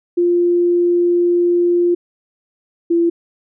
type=tone pair in turn; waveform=sine; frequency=349.2 / 339.3 Hz; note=F4 / F4; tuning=0 / -50 cents; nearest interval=unison; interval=50 cents; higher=first; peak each=-11 dBFS; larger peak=neither; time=0.17-1.95 / 2.9-3.1 s; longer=first; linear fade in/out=10 ms; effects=none